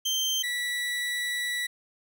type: tone pair in turn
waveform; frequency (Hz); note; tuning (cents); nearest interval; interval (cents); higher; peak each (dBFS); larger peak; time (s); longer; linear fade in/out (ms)
30% pulse; 3136 / 1951.7; G7 / B6; 0 / -21; minor sixth; 821; first; -22 / -25; first; 0.05-0.43 / 0.43-1.67; second; 10
effects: none